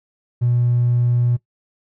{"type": "tone", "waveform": "triangle", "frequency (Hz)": 121.1, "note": "B2", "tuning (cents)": -34, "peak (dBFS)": -11, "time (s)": [0.41, 1.37], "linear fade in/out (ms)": 20, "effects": ["noise-tail reverb RT60 0.1 s tail -19 dB re dry", "tanh soft clip ceiling -10 dBFS"]}